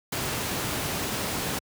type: noise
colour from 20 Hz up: pink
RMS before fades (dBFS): -29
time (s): 0.12-1.59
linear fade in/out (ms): 5
effects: high-pass 80 Hz 12 dB/octave